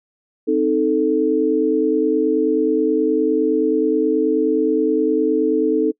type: chord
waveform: sine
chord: A diminished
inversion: first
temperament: equal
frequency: 261.6 / 311.1 / 440 Hz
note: C4 / Eb4 / A4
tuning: 0 / 0 / 0 cents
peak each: -22 / -18 / -17 dBFS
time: 0.47-5.92 s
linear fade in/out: 20 ms
effects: noise-tail reverb RT60 0.1 s tail -25 dB re dry